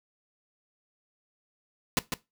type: noise with echo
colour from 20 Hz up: pink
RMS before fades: -25 dBFS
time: 1.97-1.99 s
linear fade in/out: 0 ms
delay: 150 ms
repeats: 1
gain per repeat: -6 dB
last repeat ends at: 2.14 s
effects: noise-tail reverb RT60 0.2 s tail -18 dB re dry